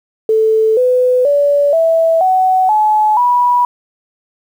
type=tone with pitch steps; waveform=sine; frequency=440 / 502.5 / 573.9 / 655.5 / 748.6 / 854.9 / 976.4 Hz; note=A4 / B4 / D5 / E5 / F#5 / G#5 / B5; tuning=0 / +30 / -40 / -10 / +20 / +50 / -20 cents; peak=-8 dBFS; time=0.29-3.65 s; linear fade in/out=2 ms; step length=480 ms; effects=7-bit